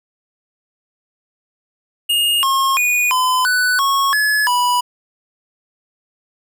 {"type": "tone with pitch steps", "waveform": "square", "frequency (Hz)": [2845, 1078, 2459, 1016, 1492, 1100, 1705, 982], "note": ["F7", "C#6", "D#7", "B5", "F#6", "C#6", "G#6", "B5"], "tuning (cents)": [31, -49, -21, 49, 14, -14, 45, -10], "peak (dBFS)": -14, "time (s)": [2.09, 4.81], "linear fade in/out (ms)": 10, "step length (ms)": 340, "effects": []}